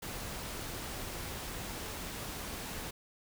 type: noise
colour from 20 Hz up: pink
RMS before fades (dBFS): -41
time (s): 0.02-2.91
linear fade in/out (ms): 10
effects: none